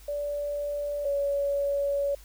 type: tone pair in turn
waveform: sine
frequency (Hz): 580 / 564.8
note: D5 / C#5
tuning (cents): -22 / +32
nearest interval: unison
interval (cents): 46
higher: first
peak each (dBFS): -28 / -24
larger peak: second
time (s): 0.08-1.05 / 1.05-2.15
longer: second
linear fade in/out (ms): 5
effects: added 50 Hz sine -48 dBFS peak until 2.24 s + white hiss -55 dBFS RMS until 2.24 s